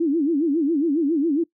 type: tone with vibrato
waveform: sine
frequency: 306.3 Hz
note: D#4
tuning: 27 cents flat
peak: -17 dBFS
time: 0-1.44 s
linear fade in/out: 10 ms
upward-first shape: sine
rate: 7.3 Hz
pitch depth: 200 cents each way
effects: noise-tail reverb RT60 0.1 s tail -21 dB re dry